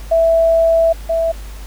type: tone pair in turn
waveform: sine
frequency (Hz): 659.3 / 659.3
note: E5 / E5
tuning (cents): 0 / 0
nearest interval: unison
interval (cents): 0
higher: neither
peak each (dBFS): -9 / -13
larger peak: first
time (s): 0.11-0.93 / 1.09-1.32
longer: first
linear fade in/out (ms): 10
effects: added 50 Hz sine -28 dBFS peak until 1.66 s + pink hiss -40 dBFS RMS until 1.66 s